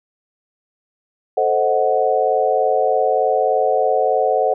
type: chord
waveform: sine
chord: A diminished seventh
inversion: none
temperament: equal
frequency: 440 / 523.3 / 622.3 / 740 Hz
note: A4 / C5 / Eb5 / Gb5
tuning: 0 / 0 / 0 / 0 cents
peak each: -20 / -19 / -21 / -18 dBFS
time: 1.37-4.54 s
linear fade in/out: 5 ms
effects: none